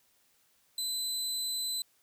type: tone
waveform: 25% pulse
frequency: 4025 Hz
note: B7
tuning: 32 cents sharp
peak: -27 dBFS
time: 0.78-1.82 s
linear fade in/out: 2 ms
effects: white hiss -69 dBFS RMS until 2.02 s